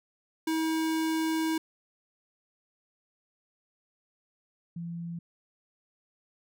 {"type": "tone pair in turn", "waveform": ["square", "sine"], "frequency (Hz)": [320.3, 169.67], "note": ["E4", "F3"], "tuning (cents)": [-50, -50], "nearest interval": "major seventh", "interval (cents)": 1100, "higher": "first", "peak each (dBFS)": [-27, -34], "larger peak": "first", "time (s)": [[0.47, 1.58], [4.76, 5.19]], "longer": "first", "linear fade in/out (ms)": 5, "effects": []}